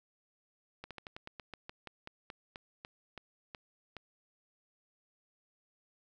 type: slowing click train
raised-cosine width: 0.3 ms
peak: -28 dBFS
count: 17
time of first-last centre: 0.84-3.967 s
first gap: 67 ms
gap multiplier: 1.13
effects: none